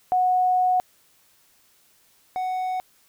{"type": "tone pair in turn", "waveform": ["sine", "triangle"], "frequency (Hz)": [734, 741.7], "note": ["F#5", "F#5"], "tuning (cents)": [-14, 4], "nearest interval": "unison", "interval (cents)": 18, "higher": "second", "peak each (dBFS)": [-17, -22], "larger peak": "first", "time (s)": [[0.12, 0.8], [2.36, 2.8]], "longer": "first", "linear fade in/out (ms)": 0, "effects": ["white hiss -60 dBFS RMS until 3.08 s"]}